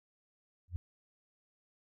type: tone with exponential growth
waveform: sine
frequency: 87.31 Hz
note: F2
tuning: in tune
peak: -29 dBFS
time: 0.68-0.76 s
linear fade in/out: 0 ms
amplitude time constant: 17 ms
effects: none